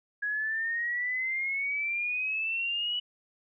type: exponential sweep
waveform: sine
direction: up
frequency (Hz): 1661.2 to 2960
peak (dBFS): -28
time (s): 0.22-3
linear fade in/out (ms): 10
effects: none